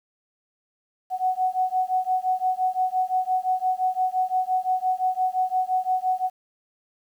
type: beating tone pair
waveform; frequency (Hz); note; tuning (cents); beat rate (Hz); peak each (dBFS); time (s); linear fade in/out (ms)
sine; 740 / 745.8; F#5 / F#5; 0 / +14; 5.8; -24; 1.1-6.3; 50
effects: 9-bit